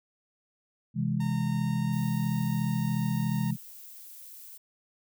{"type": "chord", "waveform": "sine", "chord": "C augmented", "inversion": "none", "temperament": "equal", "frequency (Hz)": [130.81, 164.81, 207.7], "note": ["C3", "E3", "G#3"], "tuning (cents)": [0, 0, 0], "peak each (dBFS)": -30, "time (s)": [0.94, 3.57], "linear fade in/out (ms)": 50}
{"type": "tone with pitch glide", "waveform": "sawtooth", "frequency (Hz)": [918, 924.9], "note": ["A#5", "A#5"], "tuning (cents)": [-27, -14], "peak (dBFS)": -37, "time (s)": [1.2, 3.51], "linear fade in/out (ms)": 5, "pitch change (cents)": 13, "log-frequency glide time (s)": [1.36, 2.16]}
{"type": "noise", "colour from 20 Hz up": "violet", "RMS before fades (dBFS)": -47, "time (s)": [1.92, 4.58], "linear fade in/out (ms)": 10}
{"effects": []}